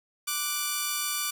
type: tone pair together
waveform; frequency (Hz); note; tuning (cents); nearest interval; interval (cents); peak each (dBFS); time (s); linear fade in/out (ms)
5% pulse; 1174.7 / 1480; D6 / F#6; 0 / 0; major third; 400; -17 / -22; 0.27-1.31; 10
effects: none